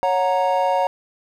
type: chord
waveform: triangle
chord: F# major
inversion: second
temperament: equal with one note detuned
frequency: 554.4 / 731.5 / 932.3 Hz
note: C#5 / F#5 / A#5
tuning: 0 / -20 / 0 cents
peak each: -19 dBFS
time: 0.03-0.87 s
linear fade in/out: 0 ms
effects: none